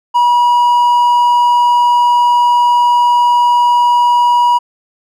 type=tone; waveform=triangle; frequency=966 Hz; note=B5; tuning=39 cents flat; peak=-5 dBFS; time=0.14-4.59 s; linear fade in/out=20 ms; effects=none